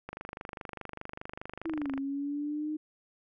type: click train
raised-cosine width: 0.5 ms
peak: -24 dBFS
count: 48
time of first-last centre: 0.09-1.978 s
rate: 24.9 Hz
type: linear two-way sweep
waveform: sine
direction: down then up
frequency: 332.8 to 269.5 to 308.6 Hz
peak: -31 dBFS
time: 1.65-2.77 s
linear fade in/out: 10 ms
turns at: 1.92 s
effects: none